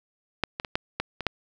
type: clicks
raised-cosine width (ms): 0.3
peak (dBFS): -7 / -14 / -18 / -8 / -10 / -16 / -7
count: 7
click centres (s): 0.437 / 0.599 / 0.648 / 0.755 / 1 / 1.207 / 1.267
effects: none